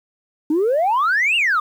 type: exponential two-way sweep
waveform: sine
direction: up then down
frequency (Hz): 291.8 to 2886 to 1170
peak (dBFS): -13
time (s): 0.5-1.6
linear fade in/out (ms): 5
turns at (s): 1.36
effects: tanh soft clip ceiling -12 dBFS + 8-bit